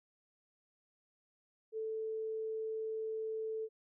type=tone; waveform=sine; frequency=440.5 Hz; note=A4; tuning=2 cents sharp; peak=-36 dBFS; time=1.72-3.69 s; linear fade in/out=50 ms; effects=none